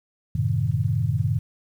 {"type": "chord", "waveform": "sine", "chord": "F# diminished seventh", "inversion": "none", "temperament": "equal with one note detuned", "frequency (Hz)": [92.5, 110, 129.91, 155.56], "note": ["F#2", "A2", "C3", "Eb3"], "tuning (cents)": [0, 0, -12, 0], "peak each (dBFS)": [-27, -24, -25, -27], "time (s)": [0.35, 1.39], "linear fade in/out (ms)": 5, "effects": ["9-bit"]}